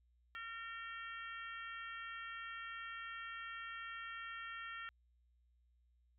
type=harmonic tone; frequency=457.2 Hz; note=A#4; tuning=34 cents flat; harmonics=3 / 4 / 5 / 6 / 7; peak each=-48 / -49 / -56 / -56 / -56 dBFS; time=0.35-4.89 s; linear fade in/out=0 ms; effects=added 60 Hz sine -70 dBFS peak until 6.18 s